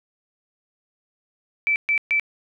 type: tone bursts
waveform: sine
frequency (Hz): 2321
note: D7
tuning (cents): -21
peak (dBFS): -17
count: 3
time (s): 1.67-2.197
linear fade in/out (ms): 0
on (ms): 89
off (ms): 130
effects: none